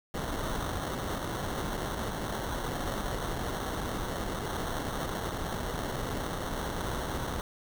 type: noise with sample-and-hold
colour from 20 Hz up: pink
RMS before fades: -34 dBFS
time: 0.14-7.41 s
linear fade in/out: 0 ms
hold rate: 2450 Hz
effects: none